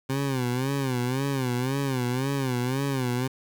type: tone with vibrato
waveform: 20% pulse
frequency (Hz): 130.81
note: C3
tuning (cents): 0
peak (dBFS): -20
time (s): 0.09-3.28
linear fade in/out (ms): 10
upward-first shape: sine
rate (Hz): 1.9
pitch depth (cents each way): 120
effects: 8-bit